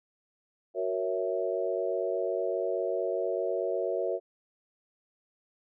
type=chord; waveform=sine; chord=F# dominant seventh; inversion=none; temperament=equal; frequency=370 / 466.2 / 554.4 / 659.3 Hz; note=F#4 / A#4 / C#5 / E5; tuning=0 / 0 / 0 / 0 cents; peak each=-33 dBFS; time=0.74-4.2 s; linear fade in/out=50 ms; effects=none